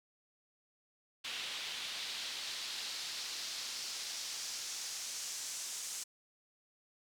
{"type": "noise with band-pass filter sweep", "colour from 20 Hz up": "pink", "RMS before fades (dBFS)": -42, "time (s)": [1.24, 6.04], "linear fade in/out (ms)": 10, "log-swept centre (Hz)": [3300, 7100], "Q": 1.7, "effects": []}